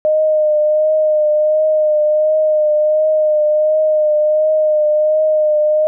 sine tone with vibrato, 613 Hz, D#5, 26 cents flat, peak -10 dBFS, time 0.05-5.87 s, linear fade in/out 0 ms, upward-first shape triangle, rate 1.4 Hz, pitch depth 29 cents each way, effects none

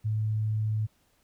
sine tone, 108.2 Hz, A2, 29 cents flat, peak -25 dBFS, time 0.04-0.87 s, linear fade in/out 20 ms, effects pink hiss -68 dBFS RMS until 1.23 s

